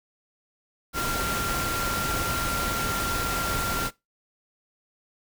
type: tone in noise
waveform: sine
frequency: 1380 Hz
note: F6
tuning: 21 cents flat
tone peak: -28 dBFS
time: 0.93-3.91 s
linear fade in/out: 50 ms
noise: pink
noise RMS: -29 dBFS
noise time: 0.93-3.91 s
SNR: -2 dB
effects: noise-tail reverb RT60 0.2 s tail -20 dB re dry